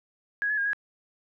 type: tone with pitch steps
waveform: sine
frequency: 1659 / 1707 / 1621 / 1661 Hz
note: G#6 / G#6 / G#6 / G#6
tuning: -2 / +47 / -42 / 0 cents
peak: -24 dBFS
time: 0.42-0.732 s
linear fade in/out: 0 ms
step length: 78 ms
effects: none